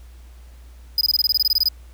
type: tone bursts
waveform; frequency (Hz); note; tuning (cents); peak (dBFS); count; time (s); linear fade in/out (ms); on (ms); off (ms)
square; 4978; D#8; 0; -15; 14; 0.98-1.686; 2; 30; 22
effects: added 60 Hz sine -40 dBFS peak until 1.93 s + pink hiss -55 dBFS RMS until 1.93 s